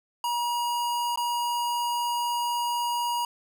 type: tone with dropouts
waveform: square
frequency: 956 Hz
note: A#5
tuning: 43 cents sharp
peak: -26 dBFS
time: 0.24-3.25 s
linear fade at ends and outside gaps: 2 ms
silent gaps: 1.159-1.174 s
effects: none

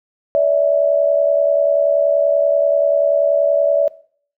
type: tone pair together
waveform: sine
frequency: 574.6 / 645 Hz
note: D5 / E5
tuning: -38 / -38 cents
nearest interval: major second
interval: 200 cents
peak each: -13 / -16 dBFS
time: 0.35-3.88 s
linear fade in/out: 0 ms
effects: noise-tail reverb RT60 0.5 s tail -19 dB re dry

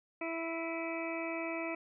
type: harmonic tone with a mistuned harmonic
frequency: 330 Hz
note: E4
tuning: 2 cents sharp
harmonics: 1 / 2 / 3 / 4 / 6 / 7 / 8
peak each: -39 / -40 / -46 / -47 / -47 / -43 / -46 dBFS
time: 0.21-1.75 s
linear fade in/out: 5 ms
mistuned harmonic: 8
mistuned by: -52 cents
effects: none

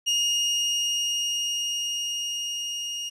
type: tone with level ramp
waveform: 30% pulse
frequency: 2852 Hz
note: F7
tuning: 36 cents sharp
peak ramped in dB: -18 to -27 dBFS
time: 0.06-3.1 s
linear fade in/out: 20 ms
effects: resampled to 24000 Hz + 10-bit

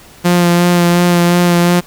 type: tone with vibrato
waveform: sawtooth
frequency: 174.61 Hz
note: F3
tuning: in tune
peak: -4 dBFS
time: 0.24-1.81 s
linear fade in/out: 20 ms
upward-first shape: sine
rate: 2.8 Hz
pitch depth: 18 cents each way
effects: pink hiss -40 dBFS RMS until 1.86 s

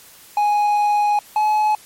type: tone pair in turn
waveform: triangle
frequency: 830.6 / 851.5 Hz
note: G#5 / G#5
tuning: 0 / +43 cents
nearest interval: unison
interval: 43 cents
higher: second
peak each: -12 dBFS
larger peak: neither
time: 0.37-1.19 / 1.36-1.75 s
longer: first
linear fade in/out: 2 ms
effects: white hiss -45 dBFS RMS until 1.85 s + MP3 64 kbps

